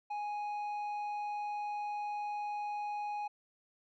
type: tone with low-pass filter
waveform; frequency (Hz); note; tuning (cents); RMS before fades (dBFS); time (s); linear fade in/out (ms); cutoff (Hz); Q
square; 830.6; G#5; 0; -38; 0.1-3.28; 10; 1900; 0.75
effects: none